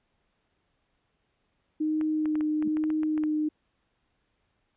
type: tone with vibrato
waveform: sine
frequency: 308 Hz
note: D#4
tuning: 17 cents flat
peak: -24 dBFS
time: 1.8-3.49 s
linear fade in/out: 10 ms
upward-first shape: sine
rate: 1.1 Hz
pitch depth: 14 cents each way
type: clicks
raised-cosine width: 0.5 ms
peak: -26 dBFS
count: 11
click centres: 2.012 / 2.257 / 2.355 / 2.409 / 2.625 / 2.77 / 2.839 / 2.903 / 3.033 / 3.178 / 3.237 s
type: tone with exponential growth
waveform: sine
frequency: 214.2 Hz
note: A3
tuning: 46 cents flat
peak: -29 dBFS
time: 2.58-2.68 s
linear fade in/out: 2 ms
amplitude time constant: 20 ms
effects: pink hiss -74 dBFS RMS until 4.76 s + resampled to 8000 Hz